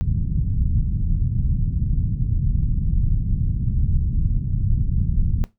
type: low-pass noise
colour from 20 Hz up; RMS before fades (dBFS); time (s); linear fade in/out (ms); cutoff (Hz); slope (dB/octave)
pink; -20; 0.01-5.44; 0; 160; 24
effects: noise-tail reverb RT60 0.2 s tail -18 dB re dry